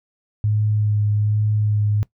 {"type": "tone with vibrato", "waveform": "sine", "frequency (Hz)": 105.4, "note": "G#2", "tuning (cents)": 26, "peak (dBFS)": -16, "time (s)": [0.44, 2.03], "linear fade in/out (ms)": 0, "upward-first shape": "sine", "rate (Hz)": 1.2, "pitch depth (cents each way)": 16, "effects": ["noise-tail reverb RT60 0.1 s tail -19 dB re dry"]}